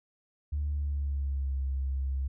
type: tone with pitch glide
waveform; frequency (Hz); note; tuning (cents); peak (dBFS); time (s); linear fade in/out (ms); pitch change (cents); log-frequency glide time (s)
sine; 73.3 to 67.22; D2 to C2; -3 to +47; -27; 0.52-2.28; 10; -150; 0.68-1.57
effects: tanh soft clip ceiling -24 dBFS